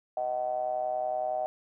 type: ring-modulated tone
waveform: triangle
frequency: 65.41 Hz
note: C2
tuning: in tune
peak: -23 dBFS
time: 0.17-1.46 s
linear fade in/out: 0 ms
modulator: 689 Hz
effects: none